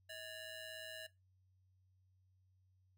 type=ring-modulated tone; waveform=20% pulse; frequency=1155 Hz; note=D6; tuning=29 cents flat; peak=-40 dBFS; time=0.09-1.07 s; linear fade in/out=10 ms; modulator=519 Hz; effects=noise-tail reverb RT60 0.2 s tail -18 dB re dry + added 93 Hz sine -70 dBFS peak until 2.97 s